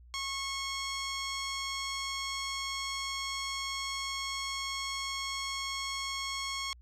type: tone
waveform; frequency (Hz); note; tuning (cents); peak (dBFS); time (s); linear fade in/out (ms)
10% pulse; 1093; C#6; -25; -25; 0.14-6.73; 0
effects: added 60 Hz sine -52 dBFS peak until 6.81 s + low-pass 9000 Hz 12 dB/octave